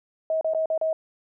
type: tone with dropouts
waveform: sine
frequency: 638 Hz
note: D#5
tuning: 43 cents sharp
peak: -21 dBFS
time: 0.3-0.93 s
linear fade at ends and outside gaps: 2 ms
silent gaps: 0.411-0.445 / 0.536-0.547 / 0.658-0.701 / 0.778-0.813 s
effects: none